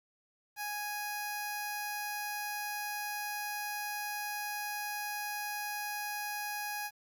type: tone with notch filter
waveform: 10% pulse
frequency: 830 Hz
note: G#5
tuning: 1 cent flat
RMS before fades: -38 dBFS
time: 0.56-6.91 s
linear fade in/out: 50 ms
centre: 3500 Hz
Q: 1.1
effects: 11-bit